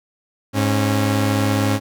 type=tone pair together; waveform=sawtooth; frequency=104.3 / 273.2 Hz; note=G#2 / C#4; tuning=+8 / -25 cents; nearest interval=octave + perfect fourth; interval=1667 cents; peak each=-14 / -16 dBFS; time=0.53-1.8 s; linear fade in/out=50 ms; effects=none